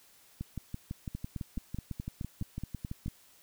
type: two click trains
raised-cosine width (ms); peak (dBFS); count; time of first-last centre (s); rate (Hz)
5; -24 / -24; 10 / 17; 1.15-3.061 / 0.41-3.081; 4.71 / 5.99
effects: white hiss -61 dBFS RMS until 3.42 s